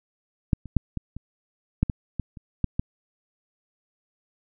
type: clicks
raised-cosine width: 5 ms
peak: -7 / -26 / -6 / -16 / -23 / -7 / -13 / -15 / -28 / -9 / -11 dBFS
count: 11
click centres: 0.532 / 0.657 / 0.767 / 0.973 / 1.166 / 1.83 / 1.898 / 2.197 / 2.372 / 2.643 / 2.795 s
effects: none